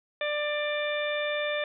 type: harmonic tone with a mistuned harmonic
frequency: 593 Hz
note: D5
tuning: 17 cents sharp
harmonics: 1 / 2 / 3 / 4 / 5 / 6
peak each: -29 / -39 / -34 / -35 / -46 / -37 dBFS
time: 0.21-1.64 s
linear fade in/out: 2 ms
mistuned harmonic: 5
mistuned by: -19 cents
effects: none